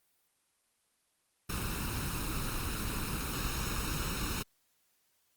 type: noise with comb filter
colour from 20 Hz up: pink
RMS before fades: -35 dBFS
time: 1.49-4.43 s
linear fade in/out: 10 ms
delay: 0.75 ms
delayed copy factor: +0.65
effects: white hiss -74 dBFS RMS until 5.36 s + Opus 32 kbps